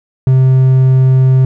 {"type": "tone", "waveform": "triangle", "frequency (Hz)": 130.7, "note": "C3", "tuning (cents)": -1, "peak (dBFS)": -3, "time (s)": [0.27, 1.45], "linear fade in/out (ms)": 2, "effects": []}